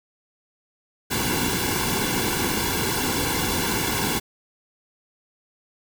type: noise with comb filter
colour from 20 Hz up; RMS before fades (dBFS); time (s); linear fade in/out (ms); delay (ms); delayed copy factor
pink; -24; 1.1-4.2; 20; 1.6; -0.8
effects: none